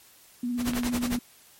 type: tone with vibrato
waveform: sine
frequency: 243.1 Hz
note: B3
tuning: 27 cents flat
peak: -26 dBFS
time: 0.43-1.19 s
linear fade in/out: 5 ms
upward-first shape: square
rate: 17 Hz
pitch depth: 23 cents each way
type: noise with tremolo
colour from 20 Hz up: pink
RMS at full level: -30 dBFS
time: 0.57-1.2 s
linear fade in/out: 50 ms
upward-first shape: sine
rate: 11 Hz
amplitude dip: 90%
type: clicks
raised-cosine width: 0.3 ms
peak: -16 dBFS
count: 2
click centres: 0.735 / 0.834 s
effects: white hiss -55 dBFS RMS until 1.59 s + MP3 64 kbps